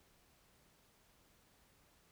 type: silence
effects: pink hiss -70 dBFS RMS until 2.11 s